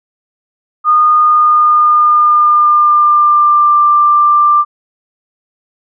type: tone with pitch glide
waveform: sine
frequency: 1225 to 1184.6 Hz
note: D#6 to D6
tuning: -27 to +15 cents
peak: -5 dBFS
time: 0.84-4.65 s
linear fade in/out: 50 ms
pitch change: -58 cents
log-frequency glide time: 1.19-3.79 s
effects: none